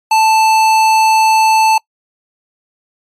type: tone with hard clipping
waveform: sine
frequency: 880 Hz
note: A5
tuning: in tune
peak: -9 dBFS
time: 0.11-1.78 s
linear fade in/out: 5 ms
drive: 17 dB
effects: noise-tail reverb RT60 0.1 s tail -25 dB re dry + MP3 64 kbps